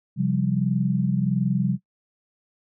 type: chord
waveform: sine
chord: C suspended fourth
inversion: none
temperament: equal with one note detuned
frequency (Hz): 133.02 / 174.61 / 196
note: C3 / F3 / G3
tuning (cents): +29 / 0 / 0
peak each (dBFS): -24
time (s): 0.16-1.78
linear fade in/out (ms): 50
effects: noise-tail reverb RT60 0.1 s tail -18 dB re dry